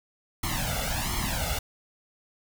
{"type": "noise with flanger", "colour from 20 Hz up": "pink", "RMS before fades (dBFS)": -29, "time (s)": [0.43, 1.59], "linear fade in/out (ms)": 5, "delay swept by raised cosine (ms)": [0.94, 1.45], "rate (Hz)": 1.4, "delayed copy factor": 1, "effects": []}